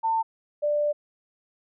sine tone pair in turn, 898 / 590.8 Hz, A5 / D5, +35 / +10 cents, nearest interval perfect fifth, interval 725 cents, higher first, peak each -21 dBFS, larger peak neither, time 0.03-0.23 / 0.62-0.93 s, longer second, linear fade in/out 20 ms, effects none

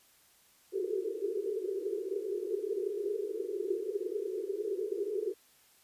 pink band-pass noise, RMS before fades -35 dBFS, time 0.72-5.34 s, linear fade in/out 20 ms, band 370 to 440 Hz, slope 96 dB/octave, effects white hiss -64 dBFS RMS until 5.83 s + resampled to 32000 Hz

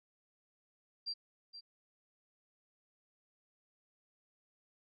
sine tone with echo, 4728 Hz, D8, 11 cents sharp, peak -36 dBFS, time 1.06-1.14 s, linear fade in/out 20 ms, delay 470 ms, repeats 1, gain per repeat -11 dB, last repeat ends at 1.61 s, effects none

